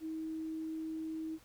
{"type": "tone", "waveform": "sine", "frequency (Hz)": 318.5, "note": "D#4", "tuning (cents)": 41, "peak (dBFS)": -37, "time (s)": [0, 1.39], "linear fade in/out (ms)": 50, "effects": ["pink hiss -63 dBFS RMS until 1.44 s"]}